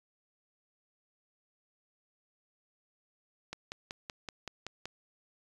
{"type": "click train", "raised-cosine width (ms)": 0.2, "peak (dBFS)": -22, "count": 8, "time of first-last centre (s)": [3.53, 4.856], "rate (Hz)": 5.28, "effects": ["resampled to 24000 Hz"]}